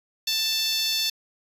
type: tone with high-pass filter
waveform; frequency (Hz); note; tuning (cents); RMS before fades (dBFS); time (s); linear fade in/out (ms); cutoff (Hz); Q
10% pulse; 885; A5; +10; -25; 0.27-1.1; 5; 3900; 1.8
effects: resampled to 32000 Hz